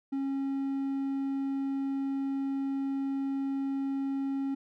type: tone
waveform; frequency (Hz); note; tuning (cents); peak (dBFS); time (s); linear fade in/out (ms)
triangle; 273; C#4; -26; -27; 0.12-4.55; 10
effects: none